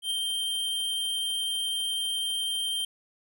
square tone with ADSR envelope, 3154 Hz, G7, 10 cents sharp, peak -26 dBFS, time 0.02-2.85 s, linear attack 84 ms, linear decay 17 ms, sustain -2 dB, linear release 4 ms, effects none

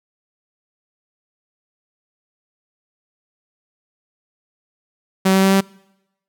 sawtooth tone with pitch steps, 190.3 / 191.62 / 192.96 / 194.3 Hz, F#3 / G3 / G3 / G3, +49 / -39 / -27 / -15 cents, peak -8 dBFS, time 5.25-5.61 s, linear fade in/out 10 ms, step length 90 ms, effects noise-tail reverb RT60 0.9 s tail -25 dB re dry

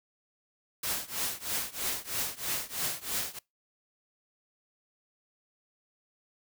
white noise with tremolo, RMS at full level -30 dBFS, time 0.83-3.39 s, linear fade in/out 5 ms, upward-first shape triangle, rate 3.1 Hz, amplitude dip 95%, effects noise-tail reverb RT60 0.2 s tail -24 dB re dry

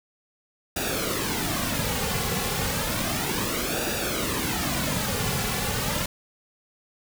pink noise with flanger, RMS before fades -27 dBFS, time 0.76-6.06 s, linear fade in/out 5 ms, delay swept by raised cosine 0.94 to 3.24 ms, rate 0.32 Hz, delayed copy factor -0.65, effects none

